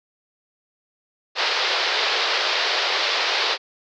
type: band-pass noise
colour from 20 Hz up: white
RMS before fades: -22 dBFS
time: 1.35-3.58 s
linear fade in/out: 50 ms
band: 380 to 4900 Hz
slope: 48 dB/octave
effects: none